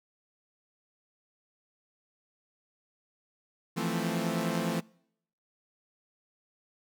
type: chord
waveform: sawtooth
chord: F major seventh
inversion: third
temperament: equal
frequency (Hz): 164.81 / 174.61 / 220 / 261.6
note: E3 / F3 / A3 / C4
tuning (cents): 0 / 0 / 0 / 0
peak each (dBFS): -30 / -30 / -30 / -33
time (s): 3.76-4.81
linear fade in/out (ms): 20
effects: noise-tail reverb RT60 0.7 s tail -25 dB re dry